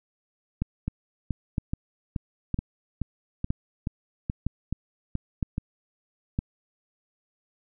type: two click trains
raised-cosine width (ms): 5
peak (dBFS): -13 / -15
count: 7 / 12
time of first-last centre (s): 0.62-6.389 / 0.88-5.581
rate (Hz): 1.04 / 2.34
effects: none